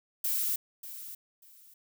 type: noise with echo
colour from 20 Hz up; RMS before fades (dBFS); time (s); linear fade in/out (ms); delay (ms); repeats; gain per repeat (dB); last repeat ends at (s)
violet; -30; 0.24-0.56; 5; 590; 2; -13; 1.74
effects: none